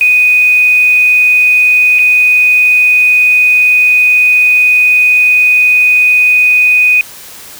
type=tone with dropouts; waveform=sine; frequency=2489 Hz; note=D#7; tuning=in tune; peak=-4 dBFS; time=0.01-7.01 s; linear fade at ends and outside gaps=1 ms; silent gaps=1.987-1.991 s; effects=white hiss -31 dBFS RMS until 7.59 s